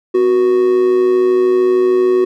triangle tone with amplitude modulation, 369.7 Hz, F#4, 1 cent flat, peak -5 dBFS, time 0.14-2.25 s, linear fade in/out 10 ms, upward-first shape sine, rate 113 Hz, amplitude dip 50%, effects none

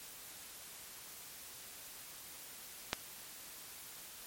click, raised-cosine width 0.2 ms, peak -13 dBFS, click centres 2.931 s, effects white hiss -51 dBFS RMS until 4.26 s + MP3 64 kbps

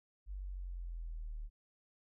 sine linear sweep, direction down, 49 to 36.75 Hz, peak -40 dBFS, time 0.26-1.5 s, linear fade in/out 50 ms, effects none

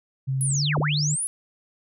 sine tone with pitch glide, 133.4 to 148.87 Hz, C3 to D3, +34 to +24 cents, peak -22 dBFS, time 0.27-1.16 s, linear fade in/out 20 ms, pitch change +190 cents, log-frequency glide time 0.41-0.7 s
sine linear two-way sweep, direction down then up, 10820 to 37.39 to 10820 Hz, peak -24 dBFS, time 0.41-1.27 s, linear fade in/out 0 ms, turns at 0.79 s
effects none

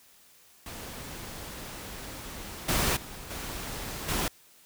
pink noise with level steps, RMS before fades -41 / -26 / -43 / -37 / -29 dBFS, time 0.66-4.28 s, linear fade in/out 2 ms, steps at 2.68 / 2.96 / 3.3 / 4.08 s, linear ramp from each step 10 ms, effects white hiss -58 dBFS RMS until 4.65 s

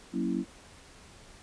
sine chord, F# dominant seventh, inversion none, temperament equal, 185 / 233.1 / 277.2 / 329.6 Hz, F#3 / A#3 / C#4 / E4, 0 / 0 / 0 / 0 cents, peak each -33 dBFS, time 0.12-0.45 s, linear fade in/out 50 ms, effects pink hiss -53 dBFS RMS until 1.42 s + resampled to 22050 Hz

